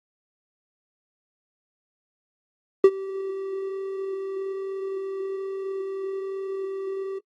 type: tone with ADSR envelope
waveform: triangle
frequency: 387 Hz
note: G4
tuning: 22 cents flat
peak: -5 dBFS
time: 2.84-7.19 s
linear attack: 3 ms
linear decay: 55 ms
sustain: -22 dB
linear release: 12 ms
effects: noise-tail reverb RT60 0.1 s tail -23 dB re dry + AAC 32 kbps